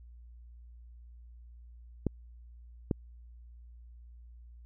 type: clicks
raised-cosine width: 3 ms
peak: -15 dBFS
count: 2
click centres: 2.067 / 2.912 s
effects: added 59 Hz sine -49 dBFS peak until 4.65 s